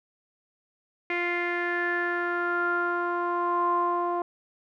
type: tone with low-pass filter sweep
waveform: sawtooth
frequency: 349.2 Hz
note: F4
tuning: in tune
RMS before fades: -27 dBFS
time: 1.1-4.22 s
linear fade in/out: 2 ms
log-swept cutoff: 2200 to 910 Hz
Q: 7.7
effects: none